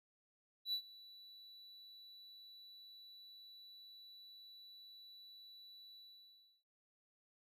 triangle tone with ADSR envelope, 3951 Hz, B7, in tune, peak -33 dBFS, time 0.65-6.64 s, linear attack 81 ms, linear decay 81 ms, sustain -21 dB, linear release 680 ms, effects none

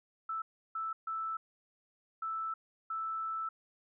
sine tone bursts at uneven times, 1318.5 Hz, E6, in tune, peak -34 dBFS, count 5, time 0.29-0.42 / 0.75-0.93 / 1.07-1.37 / 2.22-2.54 / 2.9-3.49 s, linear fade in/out 5 ms, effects none

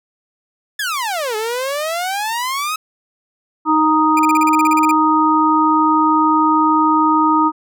sawtooth exponential two-way sweep, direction down then up, 1760 to 422.2 to 1292 Hz, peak -15 dBFS, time 0.79-2.76 s, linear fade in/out 5 ms, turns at 1.36 s
harmonic tone, 311.1 Hz, D#4, in tune, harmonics 1 / 3 / 4, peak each -15 / -15 / -15 dBFS, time 3.65-7.52 s, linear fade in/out 50 ms
45% pulse tone bursts, 2400 Hz, D7, 37 cents sharp, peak -19 dBFS, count 13, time 4.17-4.912 s, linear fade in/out 2 ms, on 22 ms, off 38 ms
effects none

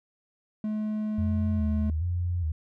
triangle tone, 214 Hz, A3, 48 cents flat, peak -25 dBFS, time 0.64-1.9 s, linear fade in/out 2 ms
sine tone with vibrato, 83 Hz, E2, 12 cents sharp, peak -25 dBFS, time 1.18-2.52 s, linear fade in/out 5 ms, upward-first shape square, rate 1.2 Hz, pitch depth 100 cents each way
effects none

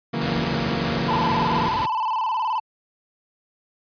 sawtooth chord, F# dominant seventh, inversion second, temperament equal, 138.59 / 164.81 / 185 / 233.1 Hz, C#3 / E3 / F#3 / A#3, 0 / 0 / 0 / 0 cents, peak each -26 / -24 / -28 / -23 dBFS, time 0.13-1.69 s, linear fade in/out 10 ms
pink noise, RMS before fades -28 dBFS, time 0.21-1.86 s, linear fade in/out 5 ms
triangle tone with vibrato, 942 Hz, A#5, 18 cents sharp, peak -19 dBFS, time 1.08-2.6 s, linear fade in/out 10 ms, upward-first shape square, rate 19 Hz, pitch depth 110 cents each way
effects high-pass 60 Hz 12 dB/octave + resampled to 11025 Hz

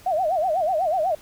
sine tone with vibrato, 684 Hz, F5, 36 cents flat, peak -19 dBFS, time 0.06-1.15 s, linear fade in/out 5 ms, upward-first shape sine, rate 8.1 Hz, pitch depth 210 cents each way, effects pink hiss -49 dBFS RMS until 1.21 s

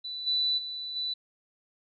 sine tone with level steps, 3977 Hz, B7, 11 cents sharp, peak -34 / -24 / -34 / -29 dBFS, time 0.04-1.14 s, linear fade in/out 10 ms, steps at 0.26 / 0.57 / 0.95 s, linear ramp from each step 20 ms, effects none

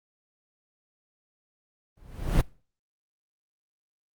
brown noise with exponential growth, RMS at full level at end -17 dBFS, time 1.97-2.41 s, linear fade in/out 2 ms, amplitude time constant 95 ms, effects noise-tail reverb RT60 0.4 s tail -24 dB re dry + Opus 24 kbps

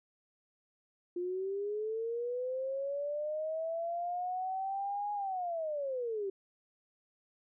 sine linear two-way sweep, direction up then down, 349.2 to 830.6 to 379.1 Hz, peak -33 dBFS, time 1.16-6.3 s, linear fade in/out 5 ms, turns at 5.13 s, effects none

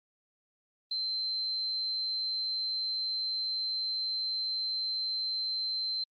sine tone, 4104 Hz, C8, 34 cents flat, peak -30 dBFS, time 0.91-6.04 s, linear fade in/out 5 ms, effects Opus 32 kbps

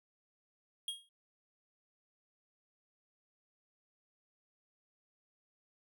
square tone with exponential decay, 3263 Hz, G#7, 31 cents flat, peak -34 dBFS, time 0.88-1.09 s, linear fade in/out 2 ms, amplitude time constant 44 ms, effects none

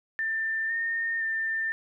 sine tone with pitch steps, 1787 / 1829 / 1793 Hz, A6 / A#6 / A6, +26 / -33 / +32 cents, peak -26 dBFS, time 0.19-1.72 s, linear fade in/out 0 ms, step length 510 ms, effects none

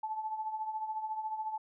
sine tone with tremolo, 870 Hz, A5, 20 cents flat, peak -31 dBFS, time 0.03-1.58 s, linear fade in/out 5 ms, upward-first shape triangle, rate 14 Hz, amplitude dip 70%, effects none

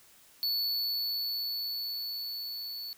square tone with level ramp, 4442 Hz, C#8, 3 cents sharp, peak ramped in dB -28 to -38 dBFS, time 0.43-2.93 s, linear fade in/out 0 ms, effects white hiss -59 dBFS RMS until 2.97 s

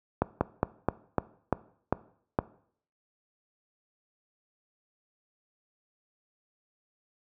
slowing click train, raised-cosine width 1 ms, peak -9 dBFS, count 8, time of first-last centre 0.22-2.389 s, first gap 190 ms, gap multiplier 1.16, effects noise-tail reverb RT60 0.6 s tail -19 dB re dry + high-pass 60 Hz 12 dB/octave

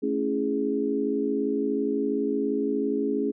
sine chord, A major seventh, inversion none, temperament equal, 220 / 277.2 / 329.6 / 415.3 Hz, A3 / C#4 / E4 / G#4, 0 / 0 / 0 / 0 cents, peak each -31 / -27 / -33 / -27 dBFS, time 0.02-3.32 s, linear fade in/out 20 ms, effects none

